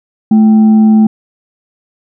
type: tone with frequency modulation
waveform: sine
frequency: 217 Hz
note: A3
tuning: 24 cents flat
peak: -3 dBFS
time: 0.31-1.07 s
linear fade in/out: 5 ms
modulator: 563 Hz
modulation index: 0.21
effects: none